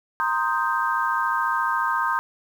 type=chord; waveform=sine; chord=C minor seventh; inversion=third; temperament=equal; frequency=932.3 / 1046.5 / 1244.5 / 1568 Hz; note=Bb5 / C6 / Eb6 / G6; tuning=0 / 0 / 0 / 0 cents; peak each=-26 dBFS; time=0.2-2.19 s; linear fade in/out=0 ms; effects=8-bit